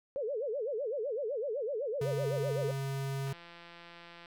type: tone with vibrato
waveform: sine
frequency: 498.4 Hz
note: B4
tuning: 16 cents sharp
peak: -32 dBFS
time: 0.16-2.71 s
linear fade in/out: 0 ms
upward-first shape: sine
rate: 7.9 Hz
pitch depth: 290 cents each way
type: tone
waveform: square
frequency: 136.6 Hz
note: C#3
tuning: 25 cents flat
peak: -34 dBFS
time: 2.01-3.33 s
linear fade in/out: 5 ms
type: click train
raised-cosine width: 0.3 ms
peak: -35 dBFS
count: 170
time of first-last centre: 3.27-4.258 s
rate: 171 Hz
effects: none